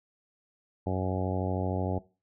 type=harmonic tone; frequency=93.1 Hz; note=F#2; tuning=11 cents sharp; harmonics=1 / 2 / 3 / 4 / 5 / 6 / 7 / 8 / 9; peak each=-31 / -34 / -36 / -37 / -38 / -39 / -39 / -40 / -41 dBFS; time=0.86-1.99 s; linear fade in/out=10 ms; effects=noise-tail reverb RT60 0.3 s tail -19 dB re dry